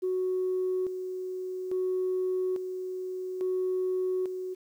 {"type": "tone with tremolo", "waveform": "sine", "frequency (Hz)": 370, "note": "F#4", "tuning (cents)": 0, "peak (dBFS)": -25, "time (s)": [0.02, 4.55], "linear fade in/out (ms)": 20, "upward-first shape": "square", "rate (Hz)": 0.59, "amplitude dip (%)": 55, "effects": ["tanh soft clip ceiling -22 dBFS", "10-bit"]}